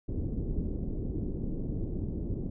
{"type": "low-pass noise", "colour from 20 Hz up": "pink", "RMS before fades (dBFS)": -33, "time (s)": [0.08, 2.5], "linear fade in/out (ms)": 5, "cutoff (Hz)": 370, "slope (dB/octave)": 24, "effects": []}